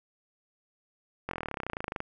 slowing click train, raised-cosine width 0.5 ms, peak -18 dBFS, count 24, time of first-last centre 1.29-2.004 s, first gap 22 ms, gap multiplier 1.03, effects none

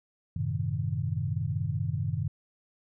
sine chord, F# diminished seventh, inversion none, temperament equal with one note detuned, 94.28 / 110 / 130.81 / 155.56 Hz, F#2 / A2 / C3 / Eb3, +33 / 0 / 0 / 0 cents, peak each -33 dBFS, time 0.36-2.28 s, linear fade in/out 5 ms, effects none

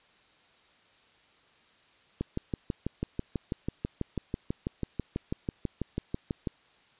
click train, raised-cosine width 3 ms, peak -17 dBFS, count 27, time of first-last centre 2.21-6.472 s, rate 6.1 Hz, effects white hiss -62 dBFS RMS until 6.99 s + resampled to 8000 Hz

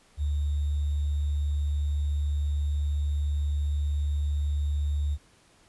sine tone with sample-and-hold, 73 Hz, D2, 10 cents flat, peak -24 dBFS, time 0.17-5.18 s, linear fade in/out 50 ms, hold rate 3675 Hz, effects pink hiss -60 dBFS RMS until 5.68 s + resampled to 24000 Hz

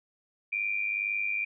sine tone pair together, 2349 / 2451 Hz, D7 / D#7, 0 / -27 cents, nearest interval minor second, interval 73 cents, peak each -30 / -31 dBFS, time 0.52-1.45 s, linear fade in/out 10 ms, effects none

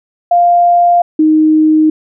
sine tone pair in turn, 698.5 / 311.1 Hz, F5 / D#4, 0 / 0 cents, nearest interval octave + major second, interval 1400 cents, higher first, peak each -5 dBFS, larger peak neither, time 0.31-1.02 / 1.19-1.9 s, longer neither, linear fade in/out 5 ms, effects none

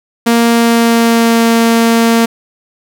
sawtooth tone with pitch glide, 233.1 to 229.8 Hz, A#3 to A#3, 0 to -25 cents, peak -3 dBFS, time 0.26-2.26 s, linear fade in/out 10 ms, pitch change -25 cents, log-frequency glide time 0.5-1.45 s, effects none

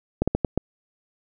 slowing click train, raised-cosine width 2 ms, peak -7 dBFS, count 5, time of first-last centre 0.22-0.576 s, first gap 56 ms, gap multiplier 1.32, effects none

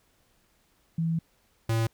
sine / square tone pair in turn, 164.3 / 113.26 Hz, E3 / A#2, -5 / -49 cents, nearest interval tritone, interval 644 cents, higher first, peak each -24 dBFS, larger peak neither, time 0.98-1.19 / 1.69-1.87 s, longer first, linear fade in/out 5 ms, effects pink hiss -67 dBFS RMS until 1.93 s

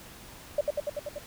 sine tone with echo, 587.3 Hz, D5, in tune, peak -21 dBFS, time 0.58-0.61 s, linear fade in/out 5 ms, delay 96 ms, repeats 6, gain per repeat -2 dB, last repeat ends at 1.186 s, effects pink hiss -48 dBFS RMS until 1.26 s

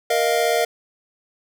square chord, Bb suspended fourth, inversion none, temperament equal with one note detuned, 468.9 / 622.3 / 698.5 Hz, Bb4 / Eb5 / F5, +10 / 0 / 0 cents, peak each -22 / -23 / -22 dBFS, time 0.1-0.65 s, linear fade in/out 5 ms, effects none

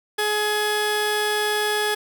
25% pulse tone pair together, 421 / 1684 Hz, G#4 / G#6, +24 / +24 cents, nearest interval 2 octaves, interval 2400 cents, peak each -19 / -20 dBFS, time 0.18-1.95 s, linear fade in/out 10 ms, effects none

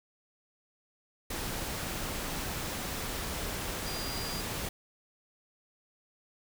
sine tone in noise, 4816 Hz, D8, 43 cents sharp, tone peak -40 dBFS, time 3.86-4.41 s, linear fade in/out 5 ms, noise pink, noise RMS -36 dBFS, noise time 1.3-4.69 s, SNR -7 dB, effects none

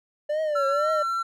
triangle tone with vibrato, 587.3 Hz, D5, in tune, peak -21 dBFS, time 0.29-1.03 s, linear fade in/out 10 ms, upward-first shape triangle, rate 2 Hz, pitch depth 140 cents each way
triangle tone, 1353 Hz, E6, 45 cents sharp, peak -22 dBFS, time 0.55-1.23 s, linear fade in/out 10 ms
effects none

